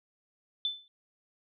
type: tone with exponential decay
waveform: sine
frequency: 3520 Hz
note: A7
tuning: in tune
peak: -25 dBFS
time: 0.65-0.88 s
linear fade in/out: 1 ms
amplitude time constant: 50 ms
effects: none